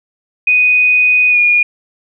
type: tone with pitch glide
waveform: sine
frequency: 2489 to 2436 Hz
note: D#7 to D#7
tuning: 0 to -37 cents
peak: -7 dBFS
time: 0.47-1.63 s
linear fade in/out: 5 ms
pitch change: -37 cents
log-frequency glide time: 1.3-1.38 s
effects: none